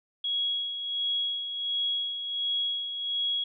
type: tone with tremolo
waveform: sine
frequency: 3322 Hz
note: G#7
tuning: in tune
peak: -25 dBFS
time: 0.24-3.44 s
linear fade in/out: 5 ms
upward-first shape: sine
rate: 1.4 Hz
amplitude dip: 55%
effects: none